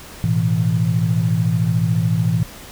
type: chord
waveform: sine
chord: A suspended second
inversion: none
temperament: just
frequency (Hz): 110 / 123.75 / 165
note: A2 / B2 / E3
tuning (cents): 0 / +4 / +2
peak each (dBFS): -19 / -21 / -18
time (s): 0.24-2.43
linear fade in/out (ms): 0
effects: pink hiss -38 dBFS RMS until 2.71 s